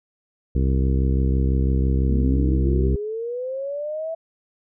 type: harmonic tone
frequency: 66 Hz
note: C2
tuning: 16 cents sharp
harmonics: 1 / 2 / 3 / 4 / 5 / 6 / 7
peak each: -18 / -24 / -28 / -30 / -32 / -34 / -35 dBFS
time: 0.55-2.96 s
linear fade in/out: 5 ms
type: linear sweep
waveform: sine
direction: up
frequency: 220 to 659.3 Hz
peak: -25 dBFS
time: 2.09-4.15 s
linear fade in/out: 10 ms
effects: none